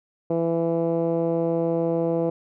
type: tone with low-pass filter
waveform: 10% pulse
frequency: 166.7 Hz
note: E3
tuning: 20 cents sharp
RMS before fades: -23 dBFS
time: 0.3-2.3 s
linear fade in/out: 5 ms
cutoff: 510 Hz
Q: 2
effects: none